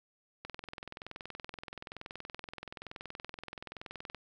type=click train; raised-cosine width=0.3 ms; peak=-26 dBFS; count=79; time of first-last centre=0.45-4.147 s; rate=21.1 Hz; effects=none